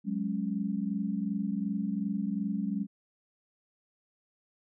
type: chord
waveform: sine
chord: F# suspended second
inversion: none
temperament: equal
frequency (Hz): 185 / 207.7 / 277.2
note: F#3 / G#3 / C#4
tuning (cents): 0 / 0 / 0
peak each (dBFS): -34 / -31 / -37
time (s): 0.04-2.87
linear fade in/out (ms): 50
effects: none